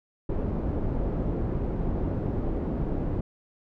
pink low-pass noise, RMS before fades -28 dBFS, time 0.29-3.21 s, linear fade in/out 5 ms, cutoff 450 Hz, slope 12 dB/octave, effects none

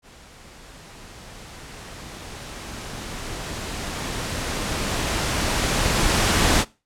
pink noise with level ramp, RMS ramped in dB -47 to -17 dBFS, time 0.02-6.65 s, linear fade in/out 50 ms, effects noise-tail reverb RT60 0.3 s tail -22 dB re dry + low-pass 9000 Hz 12 dB/octave

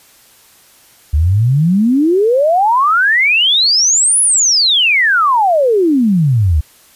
sine exponential two-way sweep, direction up then down, 70.4 to 10548 to 70.4 Hz, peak -8 dBFS, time 1.13-6.61 s, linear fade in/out 10 ms, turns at 4.21 s, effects white hiss -46 dBFS RMS until 6.95 s + resampled to 32000 Hz

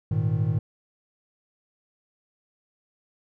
triangle chord, Ab suspended second, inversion none, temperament just, 103.83 / 116.8 / 155.74 Hz, Ab2 / Bb2 / Eb3, 0 / +4 / +2 cents, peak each -24 dBFS, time 0.11-0.59 s, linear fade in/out 5 ms, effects none

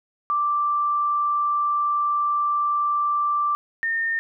sine tone pair in turn, 1174.7 / 1822.9 Hz, D6 / A#6, 0 / -39 cents, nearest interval minor sixth, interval 761 cents, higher second, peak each -19 / -21 dBFS, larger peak first, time 0.3-3.55 / 3.83-4.19 s, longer first, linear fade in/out 0 ms, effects none

